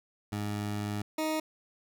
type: tone pair in turn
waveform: 20% pulse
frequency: 103.83 / 312.9 Hz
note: G#2 / D#4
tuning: 0 / +10 cents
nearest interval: octave + perfect fifth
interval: 1910 cents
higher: second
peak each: -27 / -24 dBFS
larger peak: second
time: 0.32-1.02 / 1.18-1.4 s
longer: first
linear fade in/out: 5 ms
effects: none